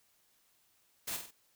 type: noise with echo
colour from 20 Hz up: white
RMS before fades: -38 dBFS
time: 1.07-1.17 s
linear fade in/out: 10 ms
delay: 47 ms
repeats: 3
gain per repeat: -6 dB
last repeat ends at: 1.311 s
effects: white hiss -71 dBFS RMS until 1.55 s